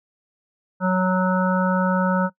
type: harmonic tone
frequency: 185 Hz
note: F#3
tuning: in tune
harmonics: 1 / 3 / 5 / 7 / 8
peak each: -19 / -24 / -26 / -27 / -28 dBFS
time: 0.8-2.3 s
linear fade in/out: 50 ms
effects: noise-tail reverb RT60 0.1 s tail -20 dB re dry